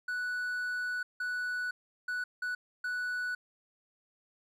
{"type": "tone bursts at uneven times", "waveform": "triangle", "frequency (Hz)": 1480, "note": "F#6", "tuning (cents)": 0, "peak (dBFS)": -30, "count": 5, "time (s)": [[0.08, 1.03], [1.2, 1.71], [2.08, 2.24], [2.42, 2.55], [2.84, 3.35]], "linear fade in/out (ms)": 5, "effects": []}